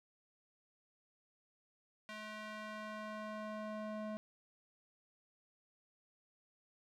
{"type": "tone with band-pass filter sweep", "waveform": "square", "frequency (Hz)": 214.2, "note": "A3", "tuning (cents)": -46, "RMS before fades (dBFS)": -45, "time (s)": [2.09, 4.17], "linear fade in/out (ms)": 0, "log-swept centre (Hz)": [2100, 560], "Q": 0.92, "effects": []}